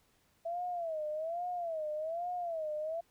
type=tone with vibrato; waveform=sine; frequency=659.3 Hz; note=E5; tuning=in tune; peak=-34 dBFS; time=0.45-3.01 s; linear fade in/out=10 ms; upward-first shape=sine; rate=1.2 Hz; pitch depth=150 cents each way; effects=pink hiss -71 dBFS RMS until 3.1 s